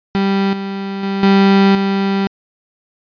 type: tone with level steps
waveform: 35% pulse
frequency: 196 Hz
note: G3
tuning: in tune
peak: -11 / -19 / -15 / -6 / -12 dBFS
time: 0.15-2.27 s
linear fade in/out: 0 ms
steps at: 0.53 / 1.03 / 1.23 / 1.75 s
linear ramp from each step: 2 ms
effects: resampled to 11025 Hz